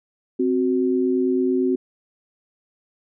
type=tone pair together; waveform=sine; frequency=261.1 / 370 Hz; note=C4 / F#4; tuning=-3 / 0 cents; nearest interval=tritone; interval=603 cents; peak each=-20 dBFS; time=0.39-1.76 s; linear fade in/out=10 ms; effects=none